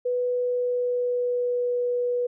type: tone with pitch glide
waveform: sine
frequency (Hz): 493.9 to 488.8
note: B4 to B4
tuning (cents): 0 to -18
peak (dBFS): -22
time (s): 0.05-2.27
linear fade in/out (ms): 10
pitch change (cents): -18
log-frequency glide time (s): 0.28-1.76
effects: none